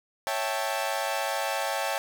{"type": "chord", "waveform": "sawtooth", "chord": "A dominant seventh", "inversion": "first", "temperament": "equal", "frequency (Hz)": [554.4, 659.3, 784, 880], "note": ["C#5", "E5", "G5", "A5"], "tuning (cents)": [0, 0, 0, 0], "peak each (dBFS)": -29, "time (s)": [0.27, 1.98], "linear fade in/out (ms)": 0, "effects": []}